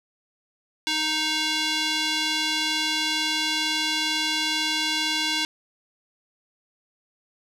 square tone with band-pass filter, 311.1 Hz, D#4, in tune, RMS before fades -25 dBFS, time 0.87-5.45 s, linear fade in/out 0 ms, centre 3700 Hz, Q 1.6, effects none

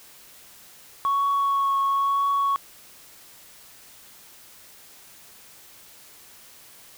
sine tone with vibrato, 1109 Hz, C#6, in tune, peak -18 dBFS, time 1.05-2.56 s, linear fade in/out 0 ms, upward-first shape triangle, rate 1 Hz, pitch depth 16 cents each way, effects tanh soft clip ceiling -17 dBFS + white hiss -49 dBFS RMS until 6.97 s

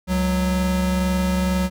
square tone pair together, 68.9 / 184.63 Hz, C#2 / F#3, -10 / -3 cents, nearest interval octave + perfect fourth, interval 1707 cents, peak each -25 / -20 dBFS, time 0.07-1.7 s, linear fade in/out 50 ms, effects none

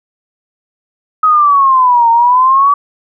sine exponential two-way sweep, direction down then up, 1273 to 916 to 1151 Hz, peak -5 dBFS, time 1.23-2.74 s, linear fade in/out 5 ms, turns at 2.1 s, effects none

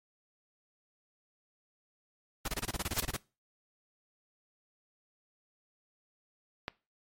pink noise bursts, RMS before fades -34 dBFS, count 13, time 2.45-3.166 s, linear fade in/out 5 ms, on 32 ms, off 25 ms
white noise with exponential growth, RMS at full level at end -27 dBFS, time 2.88-3 s, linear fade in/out 0 ms, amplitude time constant 26 ms
click, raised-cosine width 0.3 ms, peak -18 dBFS, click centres 6.681 s
effects noise-tail reverb RT60 0.3 s tail -22 dB re dry + MP3 64 kbps

